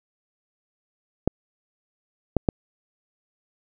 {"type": "clicks", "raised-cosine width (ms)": 2, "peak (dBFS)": -5, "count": 3, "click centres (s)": [1.276, 2.367, 2.488], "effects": []}